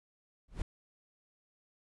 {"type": "noise with exponential growth", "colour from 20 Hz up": "brown", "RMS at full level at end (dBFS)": -28, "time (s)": [0.48, 0.62], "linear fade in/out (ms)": 5, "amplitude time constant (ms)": 30, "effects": ["resampled to 24000 Hz"]}